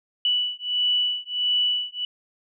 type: beating tone pair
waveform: sine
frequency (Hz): 2959 / 2960.5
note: F#7 / F#7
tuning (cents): -1 / 0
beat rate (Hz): 1.5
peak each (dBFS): -24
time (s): 0.25-2.05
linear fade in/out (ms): 2
effects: none